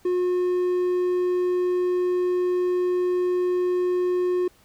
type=tone; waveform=triangle; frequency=360 Hz; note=F#4; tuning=47 cents flat; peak=-18 dBFS; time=0.05-4.48 s; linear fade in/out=5 ms; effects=pink hiss -58 dBFS RMS until 4.64 s